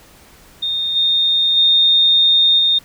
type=tone with level steps; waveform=sine; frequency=3665 Hz; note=A#7; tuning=30 cents flat; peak=-17 / -12 / -9 / -11 dBFS; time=0.62-2.79 s; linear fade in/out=10 ms; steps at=0.95 / 1.56 / 2.58 s; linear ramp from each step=20 ms; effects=pink hiss -46 dBFS RMS until 2.84 s